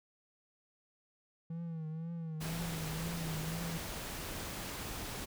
triangle tone with vibrato, 162.7 Hz, E3, 22 cents flat, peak -36 dBFS, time 1.5-3.78 s, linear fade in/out 5 ms, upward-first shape triangle, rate 2 Hz, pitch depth 81 cents each way
pink noise, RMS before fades -42 dBFS, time 2.4-5.26 s, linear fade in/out 20 ms
effects none

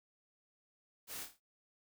white noise with echo, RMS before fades -45 dBFS, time 1.07-1.27 s, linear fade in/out 50 ms, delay 27 ms, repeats 5, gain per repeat -6 dB, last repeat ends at 1.405 s, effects none

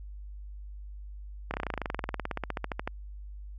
slowing click train, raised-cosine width 0.5 ms, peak -16 dBFS, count 28, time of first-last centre 1.51-2.875 s, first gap 29 ms, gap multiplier 1.04, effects added 50 Hz sine -40 dBFS peak until 3.58 s

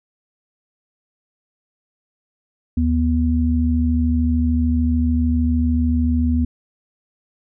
sine tone pair together, 76.8 / 243.8 Hz, D#2 / B3, -22 / -22 cents, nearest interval octave + minor sixth, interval 2000 cents, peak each -17 / -18 dBFS, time 2.77-6.45 s, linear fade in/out 5 ms, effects none

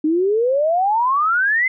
sine exponential sweep, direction up, 300 to 2093 Hz, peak -14 dBFS, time 0.04-1.68 s, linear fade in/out 5 ms, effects none

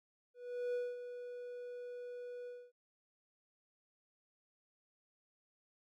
triangle tone with ADSR envelope, 489.5 Hz, B4, 15 cents flat, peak -32 dBFS, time 0.34-2.72 s, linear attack 400 ms, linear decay 220 ms, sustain -10 dB, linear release 250 ms, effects none

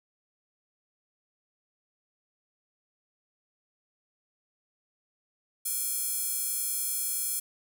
square tone with high-pass filter, 475.3 Hz, A#4, 34 cents sharp, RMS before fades -31 dBFS, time 5.65-7.4 s, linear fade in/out 10 ms, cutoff 9900 Hz, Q 1.7, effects none

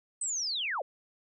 sine linear sweep, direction down, 8300 to 461.7 Hz, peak -30 dBFS, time 0.21-0.82 s, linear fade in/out 5 ms, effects none

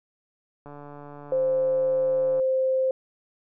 click train, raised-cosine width 1 ms, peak -29 dBFS, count 253, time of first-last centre 0.66-2.398 s, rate 145 Hz
sine tone, 523.3 Hz, C5, in tune, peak -20 dBFS, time 1.32-2.91 s, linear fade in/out 2 ms
effects none

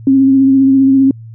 sine tone with vibrato, 269.1 Hz, C4, 49 cents sharp, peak -5 dBFS, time 0.07-1.11 s, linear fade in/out 2 ms, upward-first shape triangle, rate 15 Hz, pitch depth 30 cents each way, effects added 113 Hz sine -29 dBFS peak until 1.34 s

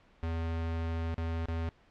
square tone with dropouts, 82.41 Hz, E2, in tune, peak -32 dBFS, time 0.23-1.69 s, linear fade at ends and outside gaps 0 ms, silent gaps 1.143-1.18 / 1.456-1.485 s, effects pink hiss -63 dBFS RMS until 1.9 s + low-pass 3000 Hz 12 dB/octave

